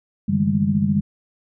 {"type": "tone cluster", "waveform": "sine", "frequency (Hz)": [94.7, 145.7, 160, 200.5, 214.9], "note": ["F#2", "D3", "D#3", "G3", "A3"], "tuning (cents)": [41, -13, 49, 39, -41], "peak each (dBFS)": [-27, -25, -25, -18, -27], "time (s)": [0.28, 1.01], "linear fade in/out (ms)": 10, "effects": []}